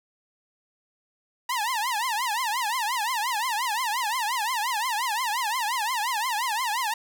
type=tone with vibrato; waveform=sawtooth; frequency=932.3 Hz; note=A#5; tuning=in tune; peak=-21 dBFS; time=1.49-6.94 s; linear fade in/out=5 ms; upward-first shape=triangle; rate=5.7 Hz; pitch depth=250 cents each way; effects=none